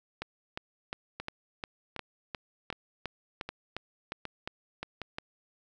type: two click trains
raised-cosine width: 0.3 ms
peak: -21 / -19 dBFS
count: 6 / 15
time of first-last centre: 1.2-5.017 / 0.22-5.185 s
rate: 1.31 / 2.82 Hz
effects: none